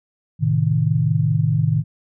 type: chord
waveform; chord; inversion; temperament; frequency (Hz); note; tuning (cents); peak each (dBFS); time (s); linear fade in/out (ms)
sine; A diminished; none; equal; 110 / 130.81 / 155.56; A2 / C3 / Eb3; 0 / 0 / 0; -20 / -21 / -18; 0.39-1.84; 50
effects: none